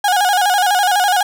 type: tone with vibrato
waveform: 35% pulse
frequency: 773 Hz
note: G5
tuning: 24 cents flat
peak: -10 dBFS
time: 0.04-1.23 s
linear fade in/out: 5 ms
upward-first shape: square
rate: 12 Hz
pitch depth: 100 cents each way
effects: none